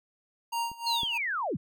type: tone with tremolo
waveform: square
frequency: 932.3 Hz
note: A#5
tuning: in tune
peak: -28 dBFS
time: 0.52-1.18 s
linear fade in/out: 10 ms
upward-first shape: sine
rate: 3.1 Hz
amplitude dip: 90%
type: clicks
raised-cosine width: 3 ms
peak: -36 / -27 dBFS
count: 2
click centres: 0.716 / 1.033 s
type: linear sweep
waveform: sine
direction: down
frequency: 4371 to 89.1 Hz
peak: -28 dBFS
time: 0.86-1.57 s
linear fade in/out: 10 ms
effects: none